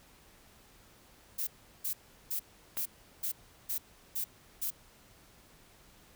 violet noise bursts, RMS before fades -34 dBFS, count 8, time 1.38-4.706 s, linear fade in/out 10 ms, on 92 ms, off 370 ms
click, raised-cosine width 0.3 ms, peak -24 dBFS, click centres 2.771 s
effects pink hiss -60 dBFS RMS until 6.15 s

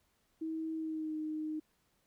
sine tone with pitch glide, 320.3 to 309.6 Hz, E4 to D#4, -50 to -9 cents, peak -35 dBFS, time 0.41-1.6 s, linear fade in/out 10 ms, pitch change -59 cents, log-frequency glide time 0.75-1.16 s, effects pink hiss -75 dBFS RMS until 2.06 s

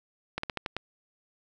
slowing click train, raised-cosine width 0.3 ms, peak -15 dBFS, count 6, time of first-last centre 0.38-0.766 s, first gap 54 ms, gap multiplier 1.18, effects none

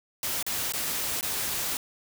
white noise with dropouts, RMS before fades -30 dBFS, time 0.23-1.77 s, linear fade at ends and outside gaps 1 ms, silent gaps 0.427-0.465 / 0.722-0.736 / 1.21-1.228 s, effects none

